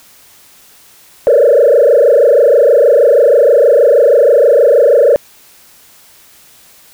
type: tone with frequency modulation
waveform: sine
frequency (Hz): 523.3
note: C5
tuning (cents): 0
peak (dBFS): -3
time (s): 1.27-5.16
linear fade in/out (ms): 0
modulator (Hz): 26.3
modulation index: 2.9
effects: tanh soft clip ceiling 0 dBFS + white hiss -43 dBFS RMS until 6.93 s